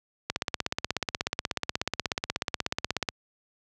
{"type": "click train", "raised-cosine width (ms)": 0.2, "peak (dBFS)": -9, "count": 47, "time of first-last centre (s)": [0.3, 3.088], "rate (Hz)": 16.5, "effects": ["high-pass 60 Hz 12 dB/octave"]}